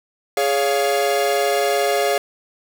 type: chord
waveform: 45% pulse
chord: Db major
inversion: second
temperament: equal with one note detuned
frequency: 415.3 / 561.1 / 698.5 Hz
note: Ab4 / Db5 / F5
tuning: 0 / +21 / 0 cents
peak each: -21 dBFS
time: 0.37-2.18 s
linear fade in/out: 2 ms
effects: none